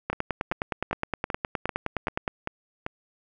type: two click trains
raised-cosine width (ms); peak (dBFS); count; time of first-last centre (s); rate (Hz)
0.5; -11 / -14; 22 / 8; 0.1-2.278 / 0.13-2.864; 9.64 / 2.56
effects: none